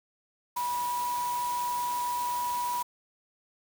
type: tone in noise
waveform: sine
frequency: 975 Hz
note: B5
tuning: 23 cents flat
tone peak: -28 dBFS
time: 0.56-2.83 s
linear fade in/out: 10 ms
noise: white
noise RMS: -40 dBFS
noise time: 0.56-2.83 s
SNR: +9 dB
effects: none